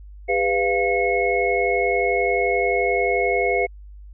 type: tone cluster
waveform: sine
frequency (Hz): 404.3 / 495.7 / 691 / 2181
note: G#4 / B4 / F5 / C#7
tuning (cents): -46 / +6 / -19 / -29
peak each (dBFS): -23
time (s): 0.28-3.67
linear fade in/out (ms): 20
effects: added 50 Hz sine -38 dBFS peak until 4.13 s